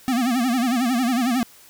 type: tone with vibrato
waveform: square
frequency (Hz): 246.9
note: B3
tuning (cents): 0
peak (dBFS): -19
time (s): 0.08-1.43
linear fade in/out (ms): 0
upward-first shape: sine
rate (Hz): 11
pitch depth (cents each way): 130
effects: white hiss -49 dBFS RMS until 1.69 s